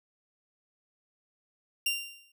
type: tone with exponential decay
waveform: sawtooth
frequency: 2780 Hz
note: F7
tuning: 9 cents flat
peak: -21 dBFS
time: 1.86-2.32 s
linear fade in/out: 5 ms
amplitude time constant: 100 ms
effects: none